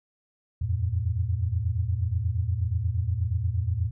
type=tone cluster; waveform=sine; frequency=82.7 / 91.1 / 112.9 Hz; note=E2 / F#2 / A2; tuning=+6 / -26 / +45 cents; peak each=-28 dBFS; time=0.61-3.91 s; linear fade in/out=10 ms; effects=none